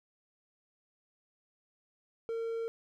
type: tone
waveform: triangle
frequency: 456.8 Hz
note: A#4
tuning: 35 cents flat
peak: -31 dBFS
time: 2.29-2.68 s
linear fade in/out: 0 ms
effects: none